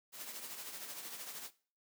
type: noise with tremolo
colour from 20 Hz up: white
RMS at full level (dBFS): -44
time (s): 0.12-1.51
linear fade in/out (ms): 50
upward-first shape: triangle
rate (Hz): 13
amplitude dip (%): 55
effects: noise-tail reverb RT60 0.4 s tail -18 dB re dry + high-pass 200 Hz 12 dB/octave